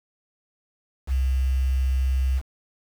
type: tone with quantisation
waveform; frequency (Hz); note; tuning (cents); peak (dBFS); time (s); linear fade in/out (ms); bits
sine; 65.41; C2; 0; -19; 1.07-2.42; 50; 7
effects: none